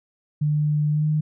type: tone with pitch glide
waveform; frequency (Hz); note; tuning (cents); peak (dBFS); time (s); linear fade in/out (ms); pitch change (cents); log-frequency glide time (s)
sine; 149.8 to 153.04; D3 to D#3; +35 to -28; -18; 0.41-1.21; 10; +37; 0.9-1.07
effects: none